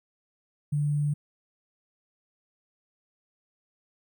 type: tone with sample-and-hold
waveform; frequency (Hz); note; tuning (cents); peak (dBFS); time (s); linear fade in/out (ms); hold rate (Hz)
sine; 146.83; D3; 0; -23; 0.72-1.14; 10; 8820
effects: none